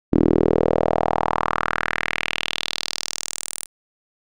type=tone with band-pass filter sweep; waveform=sawtooth; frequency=40 Hz; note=D#1; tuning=49 cents sharp; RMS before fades=-21 dBFS; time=0.12-3.66 s; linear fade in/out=10 ms; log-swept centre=290 to 10000 Hz; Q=2.7; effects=none